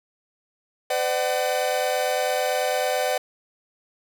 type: tone cluster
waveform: 45% pulse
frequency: 508 / 597 / 754 Hz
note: B4 / D5 / F#5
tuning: +49 / +28 / +32 cents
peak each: -26 dBFS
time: 0.9-3.18 s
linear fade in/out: 5 ms
effects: none